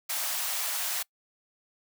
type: high-pass noise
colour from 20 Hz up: white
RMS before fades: -31 dBFS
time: 0.09-1.03 s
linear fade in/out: 10 ms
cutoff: 600 Hz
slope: 48 dB/octave
effects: noise-tail reverb RT60 0.1 s tail -24 dB re dry

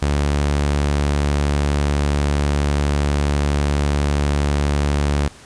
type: tone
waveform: sawtooth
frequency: 72.2 Hz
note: D2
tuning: 29 cents flat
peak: -12 dBFS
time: 0.02-5.28 s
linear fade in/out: 5 ms
effects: pink hiss -43 dBFS RMS until 5.45 s + resampled to 22050 Hz

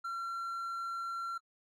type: tone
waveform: triangle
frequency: 1364 Hz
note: F6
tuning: 41 cents flat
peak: -34 dBFS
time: 0.04-1.38 s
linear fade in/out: 10 ms
effects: AAC 32 kbps

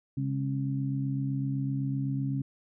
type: harmonic tone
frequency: 67.9 Hz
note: C#2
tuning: 35 cents flat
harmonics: 2 / 3 / 4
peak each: -29 / -39 / -33 dBFS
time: 0.17-2.42 s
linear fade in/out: 5 ms
effects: none

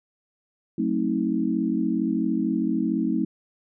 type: chord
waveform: sine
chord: F# diminished seventh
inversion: none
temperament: just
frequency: 185 / 222 / 266.4 / 319.7 Hz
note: F#3 / A3 / C4 / Eb4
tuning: 0 / +16 / +31 / +47 cents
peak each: -29 / -26 / -27 / -26 dBFS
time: 0.78-3.25 s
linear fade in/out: 5 ms
effects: none

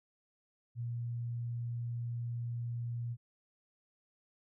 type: tone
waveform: sine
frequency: 118.7 Hz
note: A#2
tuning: 32 cents sharp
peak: -35 dBFS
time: 0.75-3.17 s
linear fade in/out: 50 ms
effects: none

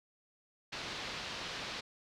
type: low-pass noise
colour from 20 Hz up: white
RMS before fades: -42 dBFS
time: 0.72-1.81 s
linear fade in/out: 10 ms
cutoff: 4600 Hz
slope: 24 dB/octave
effects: none

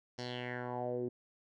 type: tone with low-pass filter sweep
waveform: 10% pulse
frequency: 123.47 Hz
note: B2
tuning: in tune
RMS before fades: -39 dBFS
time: 0.18-1.09 s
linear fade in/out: 10 ms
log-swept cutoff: 5400 to 320 Hz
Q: 4.1
effects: none

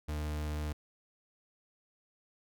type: tone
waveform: 40% pulse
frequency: 75.5 Hz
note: D2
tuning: 48 cents sharp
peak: -33 dBFS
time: 0.08-0.73 s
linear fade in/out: 10 ms
effects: none

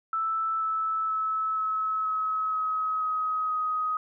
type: tone with pitch steps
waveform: sine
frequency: 1318.5 / 1309.4 / 1300.3 / 1291.4 / 1282.4 / 1273.6 / 1264.8 / 1256.1 Hz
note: E6 / E6 / E6 / E6 / E6 / D#6 / D#6 / D#6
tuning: 0 / -12 / -24 / -36 / -48 / +40 / +28 / +16 cents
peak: -25 dBFS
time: 0.13-3.97 s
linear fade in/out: 2 ms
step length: 480 ms
effects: none

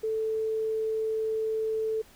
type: tone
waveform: sine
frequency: 440 Hz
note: A4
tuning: in tune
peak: -26 dBFS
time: 0.03-2.02 s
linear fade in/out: 10 ms
effects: pink hiss -56 dBFS RMS until 2.15 s

